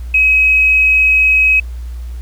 triangle tone with tanh clipping, 2546 Hz, D#7, 39 cents sharp, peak -7 dBFS, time 0.14-1.6 s, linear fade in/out 5 ms, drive 3 dB, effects added 60 Hz sine -22 dBFS peak until 2.21 s + pink hiss -46 dBFS RMS until 2.21 s

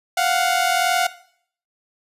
sawtooth tone pair together, 698.5 / 740 Hz, F5 / F#5, 0 / 0 cents, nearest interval minor second, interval 100 cents, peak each -16 dBFS, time 0.17-1.07 s, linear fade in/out 5 ms, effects noise-tail reverb RT60 0.6 s tail -17 dB re dry + resampled to 32000 Hz

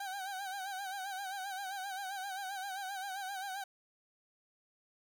30% pulse tone with vibrato, 775 Hz, G5, 20 cents flat, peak -36 dBFS, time 0-3.64 s, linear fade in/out 5 ms, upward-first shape sine, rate 7.6 Hz, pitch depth 76 cents each way, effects 13-bit

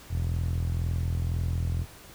sawtooth tone with band-pass filter, 41.99 Hz, E1, 33 cents sharp, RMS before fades -28 dBFS, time 0.09-1.86 s, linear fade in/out 50 ms, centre 100 Hz, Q 3.6, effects pink hiss -49 dBFS RMS until 2.14 s

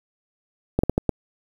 slowing click train, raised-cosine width 2 ms, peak -5 dBFS, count 5, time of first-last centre 0.79-1.093 s, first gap 45 ms, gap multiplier 1.36, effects 7-bit

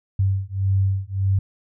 sine beating tone pair, 96 / 97.7 Hz, G2 / G2, -36 / -5 cents, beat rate 1.7 Hz, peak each -21 dBFS, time 0.19-1.39 s, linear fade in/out 5 ms, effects none

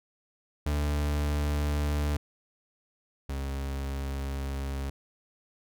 40% pulse tone pair in turn, 73.42 / 68.57 Hz, D2 / C#2, 0 / -18 cents, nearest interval minor second, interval 118 cents, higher first, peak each -25 / -30 dBFS, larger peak first, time 0.66-2.17 / 3.29-4.9 s, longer second, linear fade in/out 5 ms, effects none

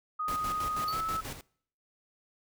sine tone with pitch glide, 1244.5 to 1304.1 Hz, D#6 to E6, 0 to -19 cents, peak -30 dBFS, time 0.19-1.21 s, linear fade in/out 10 ms, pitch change +81 cents, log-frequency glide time 0.88-0.97 s
pink noise with tremolo, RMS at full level -39 dBFS, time 0.28-1.41 s, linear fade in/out 2 ms, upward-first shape square, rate 6.2 Hz, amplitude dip 60%
square tone with exponential decay, 4486 Hz, C#8, 20 cents sharp, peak -32 dBFS, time 0.88-1.05 s, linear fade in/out 2 ms, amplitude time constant 36 ms
effects noise-tail reverb RT60 0.6 s tail -24 dB re dry

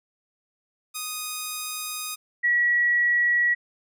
5% pulse / sine tone pair in turn, 1243 / 1926.1 Hz, D#6 / B6, -2 / -44 cents, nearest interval minor sixth, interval 758 cents, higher second, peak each -18 / -18 dBFS, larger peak neither, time 0.94-2.16 / 2.43-3.55 s, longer first, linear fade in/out 20 ms, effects none

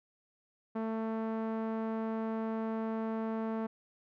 sawtooth tone with low-pass filter, 222.5 Hz, A3, 20 cents sharp, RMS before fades -35 dBFS, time 0.75-3.67 s, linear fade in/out 10 ms, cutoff 1100 Hz, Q 0.98, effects none

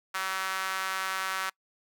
sawtooth tone with high-pass filter, 189.9 Hz, F#3, 45 cents sharp, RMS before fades -32 dBFS, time 0.14-1.5 s, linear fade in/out 10 ms, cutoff 1300 Hz, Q 2.3, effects noise-tail reverb RT60 0.1 s tail -25 dB re dry

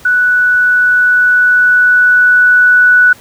sine tone with level ramp, 1480 Hz, F#6, in tune, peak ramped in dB -7 to -3 dBFS, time 0.05-3.13 s, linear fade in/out 5 ms, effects pink hiss -39 dBFS RMS until 3.2 s + high-pass 60 Hz 12 dB/octave

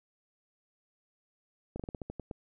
slowing click train, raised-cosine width 2 ms, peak -25 dBFS, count 9, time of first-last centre 1.76-2.312 s, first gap 36 ms, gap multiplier 1.18, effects none

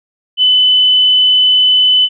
sine tone, 3012 Hz, F#7, 30 cents sharp, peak -6 dBFS, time 0.37-2.09 s, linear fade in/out 50 ms, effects none

